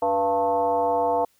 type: tone with frequency modulation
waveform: sine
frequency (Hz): 688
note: F5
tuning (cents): -26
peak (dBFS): -19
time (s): 0.02-1.25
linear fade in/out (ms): 5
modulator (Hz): 199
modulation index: 1.3
effects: white hiss -64 dBFS RMS until 1.39 s